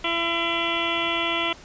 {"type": "harmonic tone with a mistuned harmonic", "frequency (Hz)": 336.7, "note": "E4", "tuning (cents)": 37, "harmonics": [1, 2, 3, 4, 6, 7, 8, 9, 10], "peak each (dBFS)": [-31, -31, -31, -31, -31, -31, -31, -31, -31], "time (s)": [0.04, 1.53], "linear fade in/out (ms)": 5, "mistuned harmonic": 8, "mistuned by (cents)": 25, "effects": ["pink hiss -46 dBFS RMS until 1.64 s", "resampled to 16000 Hz"]}